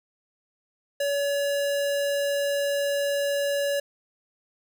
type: tone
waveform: square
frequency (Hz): 567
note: C#5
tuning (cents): +39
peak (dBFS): -24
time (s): 1-3.8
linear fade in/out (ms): 5
effects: none